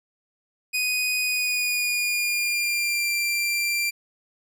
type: tone with pitch glide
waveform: sawtooth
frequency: 2489 to 2366 Hz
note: D#7 to D7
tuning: 0 to +12 cents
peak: -19 dBFS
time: 0.73-3.91 s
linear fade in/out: 20 ms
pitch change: -88 cents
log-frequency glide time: 1.21-3.11 s
effects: none